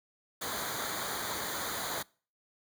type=noise with comb filter; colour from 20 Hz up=pink; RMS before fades=-36 dBFS; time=0.41-2.03 s; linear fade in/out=10 ms; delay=0.37 ms; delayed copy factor=-0.8; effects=noise-tail reverb RT60 0.4 s tail -24 dB re dry + high-pass 60 Hz 12 dB/octave